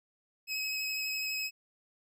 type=tone with vibrato; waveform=25% pulse; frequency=2555 Hz; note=D#7; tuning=45 cents sharp; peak=-29 dBFS; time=0.47-1.51 s; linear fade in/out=50 ms; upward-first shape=sine; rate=12 Hz; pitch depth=13 cents each way; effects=none